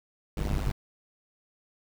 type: noise with amplitude modulation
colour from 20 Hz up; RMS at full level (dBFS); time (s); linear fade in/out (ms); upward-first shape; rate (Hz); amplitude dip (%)
brown; -25; 0.37-0.72; 5; sine; 100; 100
effects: none